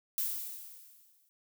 violet noise with exponential decay, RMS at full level -31 dBFS, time 0.18-1.29 s, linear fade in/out 0 ms, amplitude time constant 240 ms, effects none

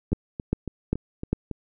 two click trains, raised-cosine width 3 ms, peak -18 / -9 dBFS, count 6 / 4, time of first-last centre 0.12-1.513 / 0.13-1.33 s, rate 3.59 / 2.5 Hz, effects none

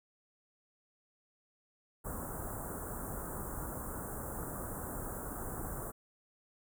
pink band-stop noise, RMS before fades -41 dBFS, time 2.04-5.92 s, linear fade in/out 20 ms, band 1500 to 7900 Hz, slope 48 dB/octave, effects none

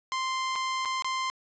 sawtooth tone with dropouts, 1045 Hz, C6, 2 cents flat, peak -24 dBFS, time 0.12-1.3 s, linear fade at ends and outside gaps 0 ms, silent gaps 0.555-0.559 / 0.85-0.856 / 1.022-1.045 s, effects resampled to 16000 Hz + 10-bit

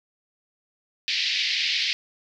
white band-pass noise, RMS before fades -25 dBFS, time 1.08-1.93 s, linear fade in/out 0 ms, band 2000 to 4900 Hz, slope 48 dB/octave, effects none

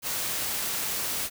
white noise, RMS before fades -30 dBFS, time 0.02-1.3 s, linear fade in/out 50 ms, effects none

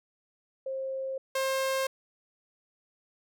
sine / sawtooth tone pair in turn, 532 / 532 Hz, C5 / C5, +29 / +29 cents, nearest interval unison, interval 0 cents, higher neither, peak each -31 / -23 dBFS, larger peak second, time 0.66-1.18 / 1.35-1.87 s, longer neither, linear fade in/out 5 ms, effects none

